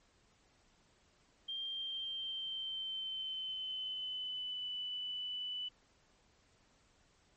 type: tone with pitch glide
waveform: sine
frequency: 3181 to 2985 Hz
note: G7 to F#7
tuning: +25 to +15 cents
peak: -38 dBFS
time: 1.48-5.69 s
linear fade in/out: 10 ms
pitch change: -110 cents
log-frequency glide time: 1.65-4.68 s
effects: pink hiss -70 dBFS RMS until 7.36 s + MP3 32 kbps